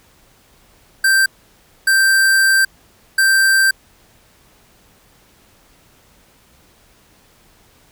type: tone bursts at uneven times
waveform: square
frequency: 1568 Hz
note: G6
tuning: in tune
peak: -11 dBFS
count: 3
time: 1.04-1.26 / 1.87-2.65 / 3.18-3.71 s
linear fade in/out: 5 ms
effects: pink hiss -52 dBFS RMS until 7.91 s